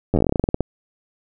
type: slowing click train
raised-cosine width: 2 ms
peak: -5 dBFS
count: 17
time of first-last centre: 0.14-0.607 s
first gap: 10 ms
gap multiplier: 1.13
effects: none